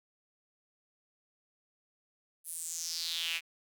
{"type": "tone with high-pass filter sweep", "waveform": "sawtooth", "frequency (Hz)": 166.1, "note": "E3", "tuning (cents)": 13, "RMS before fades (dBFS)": -37, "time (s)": [2.44, 3.41], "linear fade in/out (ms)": 50, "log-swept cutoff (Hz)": [11000, 2400], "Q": 4.5, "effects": []}